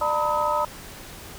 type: tone cluster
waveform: sine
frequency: 597 / 910 / 984 / 1272 Hz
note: D5 / A#5 / B5 / D#6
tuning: +28 / -42 / -7 / +38 cents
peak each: -26 dBFS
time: 0.01-0.65 s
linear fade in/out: 5 ms
effects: pink hiss -41 dBFS RMS until 1.38 s